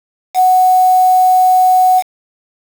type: tone with quantisation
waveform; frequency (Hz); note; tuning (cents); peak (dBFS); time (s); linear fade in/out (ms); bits
sine; 740; F#5; 0; -6; 0.34-2.03; 50; 4
effects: none

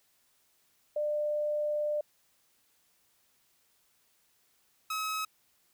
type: tone pair in turn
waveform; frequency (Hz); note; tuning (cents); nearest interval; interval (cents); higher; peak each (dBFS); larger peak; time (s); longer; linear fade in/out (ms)
sine / sawtooth; 597 / 1280.1; D5 / D#6; +28 / +49; octave + minor second; 1321; second; -28; neither; 0.96-2.01 / 4.9-5.25; first; 5
effects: white hiss -70 dBFS RMS until 5.73 s

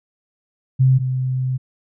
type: tone pair in turn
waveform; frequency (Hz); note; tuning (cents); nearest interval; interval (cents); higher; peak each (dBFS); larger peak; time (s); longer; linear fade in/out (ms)
sine; 130.81 / 129.16; C3 / C3; 0 / -22; unison; 22; first; -10 / -18; first; 0.79-0.99 / 0.99-1.58; second; 20
effects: none

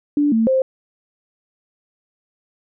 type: tone with pitch steps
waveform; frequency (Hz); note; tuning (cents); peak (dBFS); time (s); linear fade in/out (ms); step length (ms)
sine; 291.7 / 224.4 / 525; D4 / A3 / C5; -12 / +34 / +6; -13; 0.17-0.62; 2; 150
effects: none

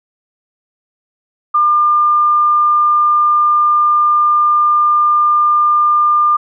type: tone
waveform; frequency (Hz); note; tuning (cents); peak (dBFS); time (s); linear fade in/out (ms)
sine; 1200; D6; +37; -8; 1.54-6.37; 10
effects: none

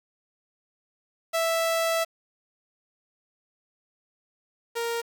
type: tone pair in turn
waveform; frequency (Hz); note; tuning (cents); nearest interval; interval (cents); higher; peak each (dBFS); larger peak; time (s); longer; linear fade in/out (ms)
sawtooth; 659.3 / 466.2; E5 / A#4; 0 / 0; tritone; 600; first; -19 / -23; first; 1.33-2.05 / 4.75-5.02; first; 20
effects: 8-bit

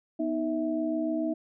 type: tone cluster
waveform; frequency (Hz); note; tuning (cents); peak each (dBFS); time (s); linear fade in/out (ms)
sine; 246.3 / 313.3 / 653; B3 / D#4 / E5; -5 / +12 / -17; -33 / -28 / -33; 0.19-1.34; 10
effects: none

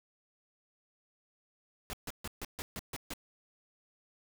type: noise bursts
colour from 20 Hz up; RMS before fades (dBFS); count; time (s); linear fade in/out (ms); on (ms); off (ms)
pink; -40; 8; 1.9-3.136; 0; 32; 140
effects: none

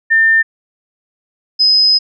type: tone pair in turn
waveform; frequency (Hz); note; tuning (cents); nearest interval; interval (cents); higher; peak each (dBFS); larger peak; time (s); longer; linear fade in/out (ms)
sine; 1800 / 5055; A6 / D#8; +39 / +27; octave + tritone; 1788; second; -7; neither; 0.1-0.43 / 1.59-1.99; second; 20
effects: none

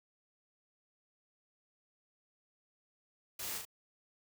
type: noise with echo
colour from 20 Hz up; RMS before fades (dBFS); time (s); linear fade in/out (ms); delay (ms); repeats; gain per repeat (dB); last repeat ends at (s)
white; -42; 3.39-3.58; 5; 36; 2; -3; 3.652
effects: none

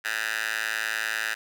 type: tone with high-pass filter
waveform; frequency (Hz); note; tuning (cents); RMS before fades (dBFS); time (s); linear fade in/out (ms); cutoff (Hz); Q
10% pulse; 110; A2; 0; -29; 0.04-1.35; 20; 1700; 2.7
effects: none

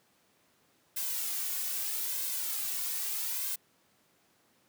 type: noise with flanger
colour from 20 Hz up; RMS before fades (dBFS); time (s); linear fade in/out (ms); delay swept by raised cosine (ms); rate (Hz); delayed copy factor
blue; -34; 0.96-3.56; 10; 1.9 to 2.76; 0.79; +0.7
effects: pink hiss -68 dBFS RMS until 4.68 s + high-pass 150 Hz 12 dB/octave

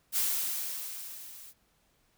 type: noise with level ramp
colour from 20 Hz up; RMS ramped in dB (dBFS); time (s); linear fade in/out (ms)
blue; -27 to -50; 0.12-1.54; 50
effects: pink hiss -70 dBFS RMS until 2.17 s

